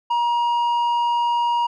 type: tone with low-pass filter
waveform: square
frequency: 950 Hz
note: A#5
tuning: 33 cents sharp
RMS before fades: -20 dBFS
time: 0.1-1.67 s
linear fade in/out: 10 ms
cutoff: 2200 Hz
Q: 0.68
effects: none